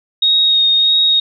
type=tone with vibrato; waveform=sine; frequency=3738 Hz; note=A#7; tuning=4 cents sharp; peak=-9 dBFS; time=0.22-1.2 s; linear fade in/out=5 ms; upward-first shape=sine; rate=1.6 Hz; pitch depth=15 cents each way; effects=none